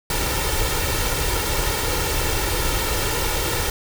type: noise with comb filter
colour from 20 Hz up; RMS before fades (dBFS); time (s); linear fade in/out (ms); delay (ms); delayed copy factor
pink; -22; 0.1-3.7; 2; 2.2; +0.65
effects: none